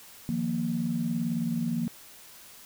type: chord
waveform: sine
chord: Eb suspended second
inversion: none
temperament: just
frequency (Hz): 155.56 / 175.01 / 233.3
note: Eb3 / F3 / Bb3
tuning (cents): 0 / +4 / +2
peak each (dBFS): -34 / -31 / -28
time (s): 0.29-1.88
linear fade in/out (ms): 0
effects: tanh soft clip ceiling -17 dBFS + white hiss -50 dBFS RMS until 2.65 s